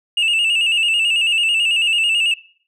sine tone with vibrato, 2751 Hz, F7, 27 cents flat, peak -11 dBFS, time 0.17-2.34 s, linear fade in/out 5 ms, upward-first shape square, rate 9.1 Hz, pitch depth 62 cents each way, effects noise-tail reverb RT60 0.5 s tail -22 dB re dry + tanh soft clip ceiling -13 dBFS

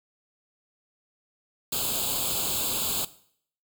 white noise with comb filter, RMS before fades -28 dBFS, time 1.72-3.05 s, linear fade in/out 5 ms, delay 0.26 ms, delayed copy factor +0.95, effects noise-tail reverb RT60 0.6 s tail -17 dB re dry

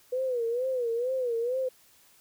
sine tone with vibrato, 490.7 Hz, B4, 11 cents flat, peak -26 dBFS, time 0.12-1.69 s, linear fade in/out 10 ms, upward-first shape sine, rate 2.2 Hz, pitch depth 120 cents each way, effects white hiss -60 dBFS RMS until 2.2 s

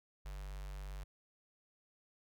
square tone with notch filter, 48.67 Hz, G1, 12 cents flat, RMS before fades -45 dBFS, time 0.25-1.04 s, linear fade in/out 10 ms, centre 270 Hz, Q 0.58, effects none

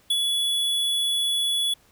square tone with ADSR envelope, 3405 Hz, G#7, 42 cents sharp, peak -19 dBFS, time 0.1-1.74 s, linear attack 7 ms, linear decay 45 ms, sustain -3 dB, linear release 6 ms, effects pink hiss -59 dBFS RMS until 1.91 s

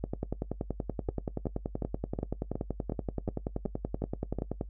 two click trains, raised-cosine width 2 ms, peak -19 / -18 dBFS, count 10 / 49, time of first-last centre 1.09-4.387 / 0.04-4.611 s, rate 2.73 / 10.5 Hz, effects noise-tail reverb RT60 0.1 s tail -18 dB re dry + added 50 Hz sine -41 dBFS peak until 4.69 s

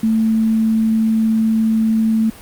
sine tone, 221.9 Hz, A3, 15 cents sharp, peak -12 dBFS, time 0.03-2.3 s, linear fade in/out 5 ms, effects pink hiss -39 dBFS RMS until 2.41 s + Opus 48 kbps

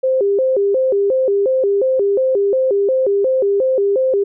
sine tone with vibrato, 457 Hz, A#4, 34 cents flat, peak -12 dBFS, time 0.03-4.24 s, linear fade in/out 10 ms, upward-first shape square, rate 2.8 Hz, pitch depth 230 cents each way, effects none

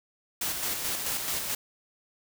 white noise with tremolo, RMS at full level -30 dBFS, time 0.41-1.55 s, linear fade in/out 5 ms, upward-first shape square, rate 4.6 Hz, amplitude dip 35%, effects none

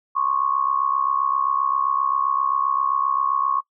sine tone with amplitude modulation, 1100 Hz, C#6, 14 cents flat, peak -15 dBFS, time 0.15-3.61 s, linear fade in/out 20 ms, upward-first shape sine, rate 67.6 Hz, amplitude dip 85%, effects noise-tail reverb RT60 0.1 s tail -20 dB re dry

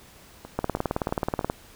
two click trains, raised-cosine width 1 ms, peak -24 / -10 dBFS, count 4 / 18, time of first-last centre 0.45-1.412 / 0.59-1.499 s, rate 3.12 / 18.7 Hz, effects pink hiss -51 dBFS RMS until 1.75 s

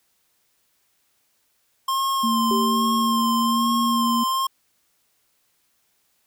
square tone with vibrato, 1061 Hz, C6, 24 cents sharp, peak -21 dBFS, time 1.88-4.47 s, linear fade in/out 5 ms, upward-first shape sine, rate 1.2 Hz, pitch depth 32 cents each way
sine tone with pitch glide, 227.6 to 233.7 Hz, A#3 to A#3, -41 to +5 cents, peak -21 dBFS, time 2.23-4.24 s, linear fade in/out 10 ms, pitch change +46 cents, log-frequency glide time 2.88-3.79 s
sine tone with exponential decay, 392 Hz, G4, in tune, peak -22 dBFS, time 2.51-3.62 s, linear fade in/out 0 ms, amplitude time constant 240 ms
effects white hiss -67 dBFS RMS until 6.26 s

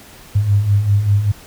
sine beating tone pair, 98 / 103.1 Hz, G2 / G#2, 0 / -12 cents, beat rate 5.1 Hz, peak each -19 / -12 dBFS, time 0.35-1.32 s, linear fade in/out 10 ms, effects pink hiss -41 dBFS RMS until 1.46 s

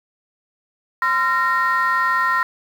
sine tone cluster, 1030 / 1369 / 1852 Hz, C6 / F6 / A#6, -28 / -35 / -12 cents, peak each -19 dBFS, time 1.02-2.43 s, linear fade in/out 2 ms, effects tanh soft clip ceiling -10 dBFS + 7-bit

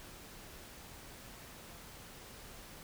silence, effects pink hiss -52 dBFS RMS until 2.83 s

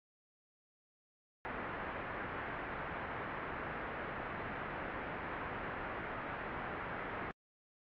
white low-pass noise, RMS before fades -42 dBFS, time 1.45-7.31 s, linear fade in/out 0 ms, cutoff 1900 Hz, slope 24 dB/octave, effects low-pass 3000 Hz 12 dB/octave + AAC 48 kbps

